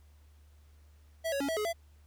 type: tone with pitch steps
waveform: square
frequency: 654 / 556 / 279.4 / 650 / 422.7 / 672 Hz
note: E5 / C#5 / C#4 / E5 / G#4 / E5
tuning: -14 / +5 / +14 / -24 / +31 / +33 cents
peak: -31 dBFS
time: 1.24-1.732 s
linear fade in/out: 20 ms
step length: 82 ms
effects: added 74 Hz sine -56 dBFS peak until 2.06 s + pink hiss -70 dBFS RMS until 2.06 s

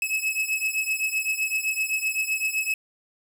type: beating tone pair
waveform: 45% pulse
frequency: 2578 / 2585.8 Hz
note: E7 / E7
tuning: -39 / -34 cents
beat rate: 7.8 Hz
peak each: -27 dBFS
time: 0.02-2.74 s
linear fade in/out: 2 ms
effects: none

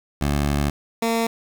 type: tone pair in turn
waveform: 15% pulse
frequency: 72 / 228.6 Hz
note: D2 / A#3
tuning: -34 / -34 cents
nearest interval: octave + minor sixth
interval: 2000 cents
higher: second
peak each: -13 dBFS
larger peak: neither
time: 0.21-0.7 / 1.02-1.27 s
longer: first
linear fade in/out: 5 ms
effects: 8-bit

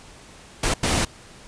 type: noise bursts at uneven times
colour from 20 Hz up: pink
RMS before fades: -21 dBFS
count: 2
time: 0.63-0.74 / 0.83-1.05 s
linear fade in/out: 5 ms
effects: pink hiss -46 dBFS RMS until 1.47 s + resampled to 22050 Hz

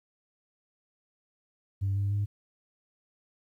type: tone with pitch steps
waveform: sine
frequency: 98 / 100 / 102.04 Hz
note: G2 / G2 / G#2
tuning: 0 / +35 / -30 cents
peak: -24 dBFS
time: 1.81-2.26 s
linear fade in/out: 20 ms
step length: 150 ms
effects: tanh soft clip ceiling -23 dBFS + 11-bit

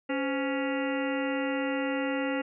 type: harmonic tone with a mistuned harmonic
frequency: 278.2 Hz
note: C#4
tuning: 6 cents sharp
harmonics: 1 / 2 / 3 / 4 / 5 / 6 / 7 / 8 / 9 / 10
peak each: -30 / -32 / -39 / -46 / -39 / -47 / -38 / -47 / -46 / -41 dBFS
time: 0.09-2.42 s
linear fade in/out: 10 ms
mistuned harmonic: 2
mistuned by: -120 cents
effects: none

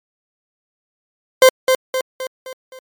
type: tone with echo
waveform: 40% pulse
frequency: 519 Hz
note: C5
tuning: 14 cents flat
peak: -4 dBFS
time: 1.42-1.49 s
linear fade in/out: 2 ms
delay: 260 ms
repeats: 5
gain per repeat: -6 dB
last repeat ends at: 2.79 s
effects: MP3 96 kbps

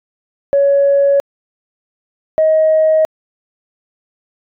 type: tone pair in turn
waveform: sine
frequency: 560 / 630.1 Hz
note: C#5 / D#5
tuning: +18 / +22 cents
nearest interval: major second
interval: 204 cents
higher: second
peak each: -7 dBFS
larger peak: neither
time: 0.53-1.2 / 2.38-3.05 s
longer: neither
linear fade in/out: 0 ms
effects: tanh soft clip ceiling -4 dBFS

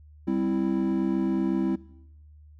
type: chord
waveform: triangle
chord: C major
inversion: second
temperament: equal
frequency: 196 / 261.6 / 329.6 Hz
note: G3 / C4 / E4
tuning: 0 / 0 / 0 cents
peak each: -26 / -26 / -25 dBFS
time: 0.27-1.76 s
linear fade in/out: 10 ms
effects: noise-tail reverb RT60 0.9 s tail -21 dB re dry + added 75 Hz sine -48 dBFS peak until 2.59 s

